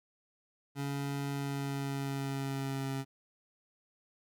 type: tone with pitch glide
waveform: 25% pulse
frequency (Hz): 140.4 to 135.38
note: C#3 to C#3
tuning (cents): +22 to -41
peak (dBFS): -30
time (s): 0.75-3.05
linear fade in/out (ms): 50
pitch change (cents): -63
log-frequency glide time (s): 1.3-2.91
effects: none